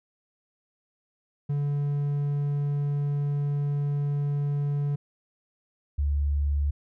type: tone pair in turn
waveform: triangle / sine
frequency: 143.9 / 71.95 Hz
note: D3 / D2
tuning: -35 / -35 cents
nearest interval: octave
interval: 1200 cents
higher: first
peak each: -22 dBFS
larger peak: neither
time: 1.49-4.96 / 5.98-6.71 s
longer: first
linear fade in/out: 10 ms
effects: none